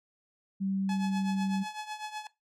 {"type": "tone", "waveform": "sine", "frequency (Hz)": 193.5, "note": "G3", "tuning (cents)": -22, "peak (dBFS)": -28, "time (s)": [0.6, 1.64], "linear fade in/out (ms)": 20}
{"type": "tone with tremolo", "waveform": "sawtooth", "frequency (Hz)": 853, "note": "G#5", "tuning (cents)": 46, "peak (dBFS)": -30, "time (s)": [0.89, 2.27], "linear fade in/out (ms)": 2, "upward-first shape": "triangle", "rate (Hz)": 8, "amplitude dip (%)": 80}
{"effects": ["noise-tail reverb RT60 0.2 s tail -18 dB re dry", "low-pass 8000 Hz 12 dB/octave"]}